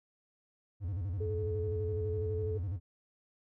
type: tone with vibrato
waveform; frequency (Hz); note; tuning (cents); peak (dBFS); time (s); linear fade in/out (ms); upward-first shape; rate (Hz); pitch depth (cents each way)
triangle; 92.5; F#2; 0; -31; 0.8-2.8; 50; square; 12; 160
type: tone with pitch glide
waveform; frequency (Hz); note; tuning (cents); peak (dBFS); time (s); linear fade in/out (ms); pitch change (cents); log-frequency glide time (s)
sine; 430 to 432.7; A4 to A4; -40 to -29; -35; 1.2-2.58; 10; +11; 2.09-2.3
effects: none